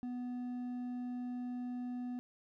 triangle tone with hard clipping, 246.9 Hz, B3, in tune, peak -39 dBFS, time 0.03-2.19 s, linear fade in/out 0 ms, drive 7 dB, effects none

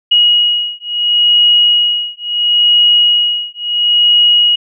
sine beating tone pair, 2896 / 2896.73 Hz, F#7 / F#7, -38 / -37 cents, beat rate 0.73 Hz, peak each -11 dBFS, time 0.11-4.56 s, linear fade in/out 10 ms, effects none

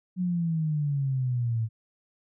sine exponential sweep, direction down, 184.6 to 110 Hz, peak -24 dBFS, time 0.16-1.69 s, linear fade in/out 50 ms, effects none

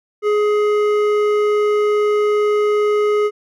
sine tone with hard clipping, 418.8 Hz, G#4, 15 cents sharp, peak -15 dBFS, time 0.22-3.31 s, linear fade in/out 50 ms, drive 10 dB, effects none

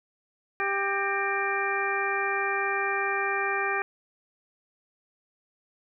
harmonic tone with a mistuned harmonic, 395.3 Hz, G4, 15 cents sharp, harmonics 1 / 2 / 3 / 4 / 5 / 6, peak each -32 / -32 / -32 / -32 / -32 / -32 dBFS, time 0.6-3.82 s, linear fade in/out 0 ms, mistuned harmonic 5, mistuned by -120 cents, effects none

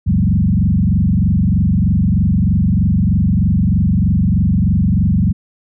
sine tone with frequency modulation, 138.59 Hz, C#3, in tune, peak -10 dBFS, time 0.06-5.33 s, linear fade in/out 20 ms, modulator 23.2 Hz, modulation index 3.1, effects none

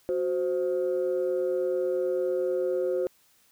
sine tone pair together, 367.7 / 523.3 Hz, F#4 / C5, -11 / 0 cents, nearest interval tritone, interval 611 cents, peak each -26 dBFS, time 0.09-3.07 s, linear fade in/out 0 ms, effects tanh soft clip ceiling -19 dBFS + white hiss -63 dBFS RMS until 3.51 s

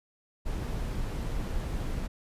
brown noise, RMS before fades -32 dBFS, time 0.45-2.08 s, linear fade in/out 20 ms, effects resampled to 32000 Hz

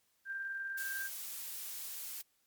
sine tone with tremolo, 1584 Hz, G6, 18 cents sharp, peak -36 dBFS, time 0.25-1.1 s, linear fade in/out 50 ms, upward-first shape square, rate 20 Hz, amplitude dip 25%
blue noise, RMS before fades -43 dBFS, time 0.77-2.22 s, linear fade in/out 10 ms
effects white hiss -75 dBFS RMS until 2.46 s + MP3 96 kbps

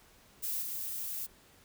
violet noise with level steps, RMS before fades -35 / -38 dBFS, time 0.42-1.27 s, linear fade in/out 20 ms, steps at 0.62 s, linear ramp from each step 5 ms, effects pink hiss -61 dBFS RMS until 1.64 s

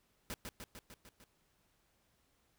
pink noise with echo, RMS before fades -42 dBFS, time 0.3-0.34 s, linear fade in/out 0 ms, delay 150 ms, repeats 6, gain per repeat -3 dB, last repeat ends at 1.24 s, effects pink hiss -75 dBFS RMS until 2.58 s

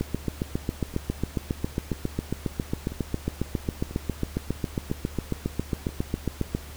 two click trains, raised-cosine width 3 ms, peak -12 / -24 dBFS, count 49 / 6, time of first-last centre 0.01-6.55 / 0.94-5.89 s, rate 7.34 / 1.01 Hz, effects added 73 Hz sine -41 dBFS peak until 6.76 s + pink hiss -45 dBFS RMS until 6.76 s

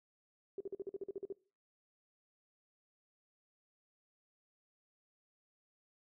sine tone bursts, 392 Hz, G4, in tune, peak -38 dBFS, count 11, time 0.58-1.325 s, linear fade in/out 2 ms, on 25 ms, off 47 ms, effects noise-tail reverb RT60 0.4 s tail -23 dB re dry

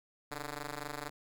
5% pulse ring-modulated tone, 146.83 Hz, D3, in tune, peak -25 dBFS, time 0.31-1.1 s, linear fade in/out 5 ms, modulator 159 Hz, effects none

